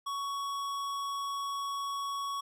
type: tone with tanh clipping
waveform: sine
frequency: 1117 Hz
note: C#6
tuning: 13 cents sharp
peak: -35 dBFS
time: 0.06-2.41 s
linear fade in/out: 10 ms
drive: 18 dB
effects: none